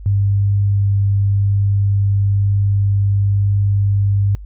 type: tone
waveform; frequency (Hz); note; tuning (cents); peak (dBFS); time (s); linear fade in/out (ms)
sine; 99.9; G2; +33; -12; 0.06-4.35; 0
effects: noise-tail reverb RT60 0.1 s tail -26 dB re dry + added 50 Hz sine -30 dBFS peak until 4.45 s